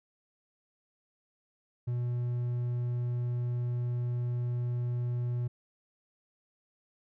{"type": "tone with hard clipping", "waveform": "triangle", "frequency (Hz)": 121.7, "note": "B2", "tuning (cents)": -25, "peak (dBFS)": -30, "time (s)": [1.87, 5.48], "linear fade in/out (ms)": 10, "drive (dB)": 6, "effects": []}